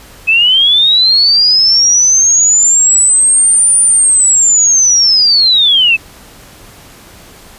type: linear two-way sweep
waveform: sine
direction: up then down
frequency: 2561 to 9397 to 2561 Hz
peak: -5 dBFS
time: 0.27-5.97 s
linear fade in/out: 20 ms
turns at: 3.78 s
effects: pink hiss -37 dBFS RMS until 7.58 s + resampled to 32000 Hz